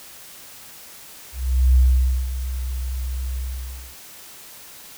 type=tone with ADSR envelope; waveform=sine; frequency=63.7 Hz; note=C2; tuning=46 cents flat; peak=-10 dBFS; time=1.32-3.96 s; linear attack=440 ms; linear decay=510 ms; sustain=-13 dB; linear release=580 ms; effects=white hiss -42 dBFS RMS until 4.97 s